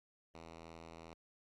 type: tone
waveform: 5% pulse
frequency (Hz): 82.41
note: E2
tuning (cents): 0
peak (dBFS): -40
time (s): 0.34-1.14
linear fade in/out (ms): 10
effects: low-pass 6000 Hz 12 dB/octave + Opus 48 kbps